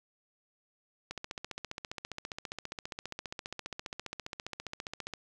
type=click train; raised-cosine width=0.2 ms; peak=-21 dBFS; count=61; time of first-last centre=1.11-5.137 s; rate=14.9 Hz; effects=none